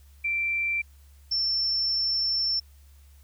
sine tone pair in turn, 2349 / 5384 Hz, D7 / E8, 0 / +36 cents, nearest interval octave + major second, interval 1436 cents, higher second, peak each -24 / -23 dBFS, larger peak second, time 0.24-0.82 / 1.31-2.6 s, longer second, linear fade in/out 10 ms, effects added 70 Hz sine -50 dBFS peak until 3.23 s + white hiss -63 dBFS RMS until 3.23 s

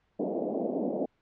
pink band-pass noise, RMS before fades -31 dBFS, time 0.19-1.06 s, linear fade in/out 10 ms, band 200 to 700 Hz, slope 48 dB/octave, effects pink hiss -72 dBFS RMS until 1.21 s + low-pass 3000 Hz 12 dB/octave

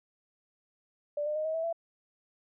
sine tone with pitch steps, 587.3 / 602.8 / 618.6 / 634.9 / 651.7 / 668.8 Hz, D5 / D5 / D#5 / D#5 / E5 / E5, 0 / +45 / -10 / +35 / -20 / +25 cents, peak -29 dBFS, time 1.17-1.728 s, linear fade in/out 5 ms, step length 93 ms, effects none

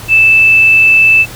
sine tone, 2637 Hz, E7, in tune, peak -3 dBFS, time 0.08-1.26 s, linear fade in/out 50 ms, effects added 112 Hz sine -30 dBFS peak until 1.35 s + pink hiss -29 dBFS RMS until 1.35 s

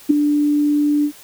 sine tone with ADSR envelope, 294 Hz, D4, 2 cents sharp, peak -5 dBFS, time 0.09-1.12 s, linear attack 16 ms, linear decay 6 ms, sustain -8 dB, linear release 79 ms, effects white hiss -43 dBFS RMS until 1.23 s

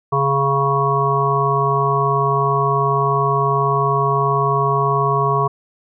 harmonic tone, 138.59 Hz, C#3, in tune, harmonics 1 / 3 / 5 / 7 / 8, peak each -20 / -21 / -24 / -22 / -18 dBFS, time 0.12-5.48 s, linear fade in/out 10 ms, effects none

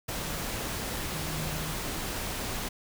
sine tone in noise, 155.56 Hz, D#3, in tune, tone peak -36 dBFS, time 1.13-1.73 s, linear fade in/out 10 ms, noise pink, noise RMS -34 dBFS, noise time 0.08-2.69 s, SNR -5 dB, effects none

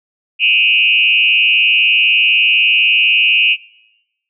sine tone with frequency modulation, 2672 Hz, E7, 23 cents sharp, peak -8 dBFS, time 0.39-3.57 s, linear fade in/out 50 ms, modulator 112 Hz, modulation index 2.1, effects noise-tail reverb RT60 1.0 s tail -24 dB re dry

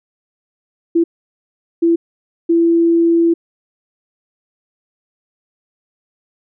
sine tone bursts at uneven times, 335.5 Hz, E4, 31 cents sharp, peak -9 dBFS, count 3, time 0.95-1.04 / 1.82-1.96 / 2.49-3.34 s, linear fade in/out 10 ms, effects none

